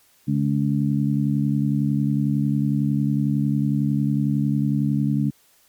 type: harmonic tone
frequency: 71 Hz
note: C#2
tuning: 42 cents sharp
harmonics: 2 / 3 / 4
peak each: -21 / -22 / -25 dBFS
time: 0.27-5.31 s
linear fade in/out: 20 ms
effects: white hiss -58 dBFS RMS until 5.68 s + MP3 96 kbps